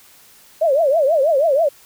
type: tone with vibrato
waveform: sine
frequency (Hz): 597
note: D5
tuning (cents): +28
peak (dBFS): -12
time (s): 0.61-1.69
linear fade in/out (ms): 10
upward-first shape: triangle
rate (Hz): 6.2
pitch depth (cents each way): 260
effects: white hiss -48 dBFS RMS until 1.85 s